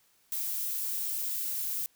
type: noise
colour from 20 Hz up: violet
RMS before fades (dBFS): -33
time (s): 0.32-1.86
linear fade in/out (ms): 0
effects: white hiss -67 dBFS RMS until 1.95 s